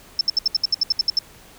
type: tone bursts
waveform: sine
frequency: 5300 Hz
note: E8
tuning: 9 cents sharp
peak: -14 dBFS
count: 12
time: 0.19-1.189 s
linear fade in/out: 2 ms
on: 20 ms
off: 69 ms
effects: pink hiss -47 dBFS RMS until 1.58 s